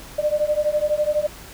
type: beating tone pair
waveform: sine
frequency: 594 / 606 Hz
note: D5 / D#5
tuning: +20 / -46 cents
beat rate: 12 Hz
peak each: -21 dBFS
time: 0.18-1.27 s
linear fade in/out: 10 ms
effects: added 50 Hz sine -47 dBFS peak until 1.53 s + pink hiss -41 dBFS RMS until 1.53 s